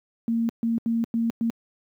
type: tone bursts at uneven times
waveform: sine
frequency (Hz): 230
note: A#3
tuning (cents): -23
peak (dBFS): -20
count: 5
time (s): 0.28-0.49 / 0.63-0.78 / 0.86-1.04 / 1.14-1.3 / 1.41-1.5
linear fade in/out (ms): 0
effects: high-pass 150 Hz 12 dB/octave + 10-bit